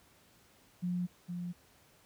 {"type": "tone pair in turn", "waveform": "sine", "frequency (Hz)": [178.1, 175.85], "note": ["F3", "F3"], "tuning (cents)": [34, 12], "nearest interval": "unison", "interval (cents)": 22, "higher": "first", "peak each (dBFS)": [-31, -36], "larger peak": "first", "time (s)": [[0.82, 1.07], [1.28, 1.53]], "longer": "neither", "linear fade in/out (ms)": 20, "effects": ["pink hiss -64 dBFS RMS until 2.05 s", "high-pass 60 Hz 12 dB/octave"]}